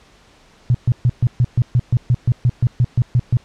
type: tone bursts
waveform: sine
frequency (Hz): 122.5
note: B2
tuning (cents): -14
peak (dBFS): -10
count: 16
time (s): 0.7-3.37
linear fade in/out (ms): 0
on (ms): 45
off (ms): 130
effects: pink hiss -50 dBFS RMS until 3.44 s + low-pass 6000 Hz 12 dB/octave